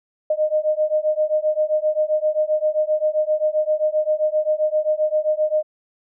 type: beating tone pair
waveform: sine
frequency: 611 / 618.6 Hz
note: D#5 / D#5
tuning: -32 / -10 cents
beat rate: 7.6 Hz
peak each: -20 dBFS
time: 0.3-5.63 s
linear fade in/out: 5 ms
effects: none